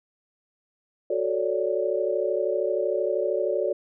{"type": "chord", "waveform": "sine", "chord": "D major seventh", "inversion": "first", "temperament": "equal", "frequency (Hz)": [370, 440, 554.4, 587.3], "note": ["F#4", "A4", "C#5", "D5"], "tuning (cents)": [0, 0, 0, 0], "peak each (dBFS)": -28, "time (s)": [1.1, 3.73], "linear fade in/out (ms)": 5, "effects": []}